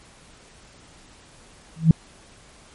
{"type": "tone with exponential growth", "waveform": "sine", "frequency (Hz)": 161.8, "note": "E3", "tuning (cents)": -32, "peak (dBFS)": -5, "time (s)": [1.76, 1.91], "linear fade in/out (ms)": 2, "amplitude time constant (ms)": 32, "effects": ["pink hiss -50 dBFS RMS until 2.74 s", "MP3 48 kbps"]}